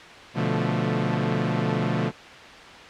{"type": "chord", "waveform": "sawtooth", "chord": "B half-diminished seventh", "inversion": "none", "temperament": "equal with one note detuned", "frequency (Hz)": [123.47, 145.82, 174.61, 220], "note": ["B2", "D3", "F3", "A3"], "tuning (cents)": [0, -12, 0, 0], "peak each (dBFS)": -24, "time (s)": [0.34, 2.12], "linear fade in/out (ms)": 50, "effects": ["white hiss -42 dBFS RMS until 2.89 s", "low-pass 3000 Hz 12 dB/octave"]}